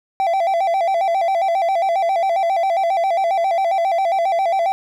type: tone with vibrato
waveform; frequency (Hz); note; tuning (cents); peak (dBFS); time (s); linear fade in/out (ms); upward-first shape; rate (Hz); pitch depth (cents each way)
triangle; 723; F#5; -40; -13; 0.2-4.72; 0; square; 7.4; 120
effects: none